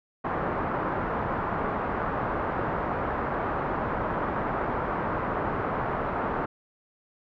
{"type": "low-pass noise", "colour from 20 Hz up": "white", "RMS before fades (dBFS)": -29, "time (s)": [0.24, 6.46], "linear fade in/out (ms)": 10, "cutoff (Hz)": 1300, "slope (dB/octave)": 24, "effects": []}